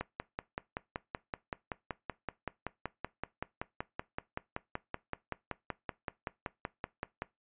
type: click train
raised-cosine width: 0.5 ms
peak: -20 dBFS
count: 39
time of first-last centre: 0.01-7.221 s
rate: 5.27 Hz
effects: noise-tail reverb RT60 0.2 s tail -20 dB re dry + resampled to 8000 Hz